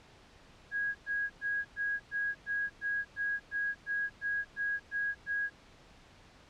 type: tone bursts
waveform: sine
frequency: 1649 Hz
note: G#6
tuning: 13 cents flat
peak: -30 dBFS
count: 14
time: 0.71-5.5 s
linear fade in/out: 50 ms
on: 240 ms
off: 110 ms
effects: pink hiss -58 dBFS RMS until 6.49 s + low-pass 5000 Hz 12 dB/octave